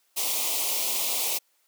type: band-stop noise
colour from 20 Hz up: white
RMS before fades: -27 dBFS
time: 0.16-1.39 s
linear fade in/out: 20 ms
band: 1100 to 2200 Hz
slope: 48 dB/octave
effects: white hiss -68 dBFS RMS until 1.67 s + high-pass 400 Hz 12 dB/octave